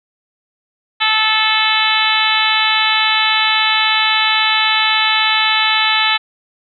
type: harmonic tone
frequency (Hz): 436.3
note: A4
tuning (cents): -15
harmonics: 2 / 3 / 4 / 5 / 6 / 7 / 8 / 9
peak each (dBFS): -20 / -20 / -20 / -20 / -20 / -20 / -20 / -20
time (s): 1-6.18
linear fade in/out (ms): 20
effects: none